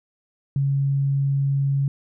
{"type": "tone", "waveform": "sine", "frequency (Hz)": 138.59, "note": "C#3", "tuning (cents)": 0, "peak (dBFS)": -18, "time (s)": [0.56, 1.88], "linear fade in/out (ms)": 2, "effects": []}